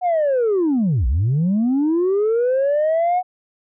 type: linear two-way sweep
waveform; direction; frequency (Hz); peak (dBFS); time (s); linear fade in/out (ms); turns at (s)
sine; down then up; 740 to 54 to 740; -13; 0.01-3.23; 50; 1.07
effects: tanh soft clip ceiling -13 dBFS